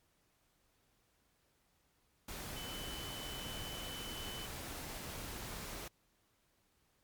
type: tone in noise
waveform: sine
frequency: 3019 Hz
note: F#7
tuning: 34 cents sharp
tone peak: -47 dBFS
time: 2.56-4.46 s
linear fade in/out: 5 ms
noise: pink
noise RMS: -45 dBFS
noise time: 2.28-5.88 s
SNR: -5 dB
effects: pink hiss -75 dBFS RMS until 7.03 s + MP3 96 kbps

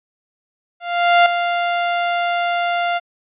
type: tone with ADSR envelope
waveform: sawtooth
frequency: 697 Hz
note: F5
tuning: 4 cents flat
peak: -4 dBFS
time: 0.8-3 s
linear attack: 460 ms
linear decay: 3 ms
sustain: -9 dB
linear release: 32 ms
effects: resampled to 8000 Hz

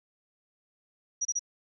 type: tone bursts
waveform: sine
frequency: 5790 Hz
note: F#8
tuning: 38 cents flat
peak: -26 dBFS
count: 3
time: 1.21-1.394 s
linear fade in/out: 10 ms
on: 42 ms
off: 29 ms
effects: none

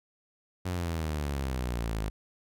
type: exponential sweep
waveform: sawtooth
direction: down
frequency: 92.5 to 51.5 Hz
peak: -26 dBFS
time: 0.65-2.1 s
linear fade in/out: 10 ms
effects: none

